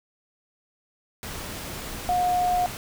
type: tone in noise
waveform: sine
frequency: 719 Hz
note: F#5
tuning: 50 cents flat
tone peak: -20 dBFS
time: 2.09-2.66 s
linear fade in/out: 0 ms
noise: pink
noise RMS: -35 dBFS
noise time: 1.23-2.77 s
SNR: +12 dB
effects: none